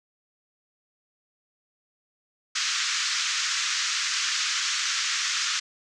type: band-pass noise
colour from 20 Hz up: white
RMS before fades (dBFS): -27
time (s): 2.55-5.6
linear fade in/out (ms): 10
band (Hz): 1200 to 6800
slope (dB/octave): 48
effects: none